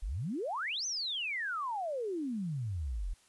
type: exponential two-way sweep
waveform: sine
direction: up then down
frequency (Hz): 38 to 6310 to 38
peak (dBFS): -33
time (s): 0.02-3.14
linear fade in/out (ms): 10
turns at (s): 0.86
effects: white hiss -65 dBFS RMS until 3.28 s + resampled to 24000 Hz